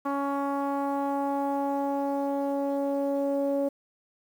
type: tone with low-pass filter sweep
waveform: sawtooth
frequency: 279.5 Hz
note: C#4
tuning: 14 cents sharp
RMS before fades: -28 dBFS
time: 0.05-3.69 s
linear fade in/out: 10 ms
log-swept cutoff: 1100 to 570 Hz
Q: 3.3
effects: 9-bit